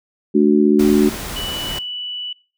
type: chord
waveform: sine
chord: D major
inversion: second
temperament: equal with one note detuned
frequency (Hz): 217.3 / 293.7 / 370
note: A3 / D4 / F#4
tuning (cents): -21 / 0 / 0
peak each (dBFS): -14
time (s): 0.34-1.1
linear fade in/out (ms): 20
type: noise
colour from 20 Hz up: pink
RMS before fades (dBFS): -28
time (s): 0.79-1.79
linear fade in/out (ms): 5
type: tone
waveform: sine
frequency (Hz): 2962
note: F#7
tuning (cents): +1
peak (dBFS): -24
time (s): 1.36-2.33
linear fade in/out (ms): 5
effects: noise-tail reverb RT60 0.4 s tail -21 dB re dry